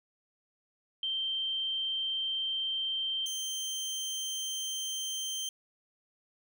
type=tone pair in turn; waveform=sine / 25% pulse; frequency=3136 / 3136 Hz; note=G7 / G7; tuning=0 / 0 cents; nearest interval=unison; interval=0 cents; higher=neither; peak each=-30 / -30 dBFS; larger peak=neither; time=1.03-3.26 / 3.26-5.49 s; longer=neither; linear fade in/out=2 ms; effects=none